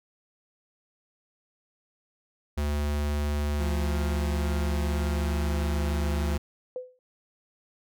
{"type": "tone", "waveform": "square", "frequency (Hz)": 73.42, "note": "D2", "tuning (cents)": 0, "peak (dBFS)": -26, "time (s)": [2.57, 6.38], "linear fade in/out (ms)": 10}
{"type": "tone with pitch glide", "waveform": "30% pulse", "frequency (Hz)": [174.61, 170.03], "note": ["F3", "F3"], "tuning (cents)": [0, -46], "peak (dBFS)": -31, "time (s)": [3.59, 6.38], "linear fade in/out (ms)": 20, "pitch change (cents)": -46, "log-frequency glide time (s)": [5.06, 5.48]}
{"type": "tone with exponential decay", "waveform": "sine", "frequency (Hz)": 505, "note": "B4", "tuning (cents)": 39, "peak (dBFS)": -28, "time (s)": [6.76, 6.99], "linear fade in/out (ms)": 1, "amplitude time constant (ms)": 49}
{"effects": []}